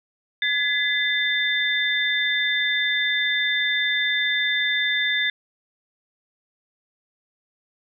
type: tone cluster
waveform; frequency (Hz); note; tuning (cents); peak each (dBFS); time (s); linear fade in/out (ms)
sine; 1694 / 2019 / 3577; G#6 / B6 / A7; +34 / +38 / +28; -24; 0.42-5.3; 2
effects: none